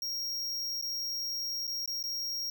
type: tone with dropouts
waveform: square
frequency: 5590 Hz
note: F8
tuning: 1 cent sharp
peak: -33 dBFS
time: 0.02-2.5 s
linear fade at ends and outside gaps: 2 ms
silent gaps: 0.814-0.824 / 1.67-1.676 / 1.86-1.876 / 2.028-2.038 s
effects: none